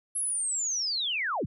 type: linear sweep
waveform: sine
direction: down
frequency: 11060 to 49 Hz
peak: -27 dBFS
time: 0.15-1.46 s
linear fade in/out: 10 ms
effects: none